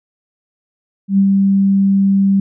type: tone with ADSR envelope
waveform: sine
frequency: 196 Hz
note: G3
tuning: in tune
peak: -7 dBFS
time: 1.08-2.4 s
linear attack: 100 ms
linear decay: 77 ms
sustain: -2 dB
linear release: 4 ms
effects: none